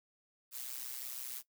blue noise with amplitude modulation, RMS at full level -40 dBFS, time 0.51-1.43 s, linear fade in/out 50 ms, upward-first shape sine, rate 126 Hz, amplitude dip 75%, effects noise-tail reverb RT60 0.1 s tail -17 dB re dry

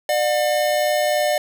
square tone pair together, 599.8 / 723 Hz, D5 / F#5, +36 / -40 cents, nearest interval minor third, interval 324 cents, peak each -19 / -23 dBFS, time 0.09-1.38 s, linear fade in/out 2 ms, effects none

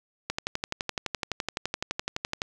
click train, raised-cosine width 0.2 ms, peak -11 dBFS, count 26, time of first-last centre 0.3-2.419 s, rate 11.8 Hz, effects none

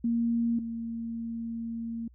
sine tone pair in turn, 233.1 / 229.8 Hz, A#3 / A#3, 0 / -25 cents, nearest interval unison, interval 25 cents, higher first, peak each -24 / -32 dBFS, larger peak first, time 0.04-0.59 / 0.59-2.08 s, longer second, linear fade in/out 5 ms, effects added 60 Hz sine -53 dBFS peak until 2.14 s

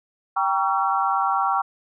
sine chord, G diminished seventh, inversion none, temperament just, 784 / 940.8 / 1128.9 / 1354.7 Hz, G5 / Bb5 / Db6 / Fb6, 0 / +16 / +31 / +47 cents, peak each -23 / -26 / -24 / -25 dBFS, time 0.36-1.62 s, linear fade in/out 10 ms, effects none

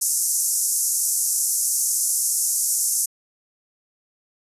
white band-pass noise, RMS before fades -22 dBFS, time 0.01-3.06 s, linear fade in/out 10 ms, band 5800 to 12000 Hz, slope 48 dB/octave, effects resampled to 32000 Hz

